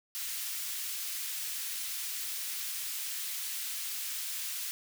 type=high-pass noise; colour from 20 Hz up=white; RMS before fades=-37 dBFS; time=0.15-4.71 s; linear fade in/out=0 ms; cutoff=2000 Hz; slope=12 dB/octave; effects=none